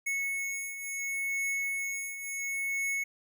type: beating tone pair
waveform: square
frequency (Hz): 2200 / 2200.71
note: C#7 / C#7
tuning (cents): -14 / -13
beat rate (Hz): 0.71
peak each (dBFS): -39 / -33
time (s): 0.06-3.04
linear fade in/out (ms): 10
effects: none